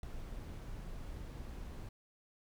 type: noise with ADSR envelope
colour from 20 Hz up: brown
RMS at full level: -35 dBFS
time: 0.03-1.89 s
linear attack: 3 ms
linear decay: 3 ms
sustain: -10 dB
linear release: 4 ms
effects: none